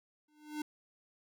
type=tone with exponential growth; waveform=square; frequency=301.3 Hz; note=D4; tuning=44 cents sharp; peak=-34 dBFS; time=0.28-0.62 s; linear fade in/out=5 ms; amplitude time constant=72 ms; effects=none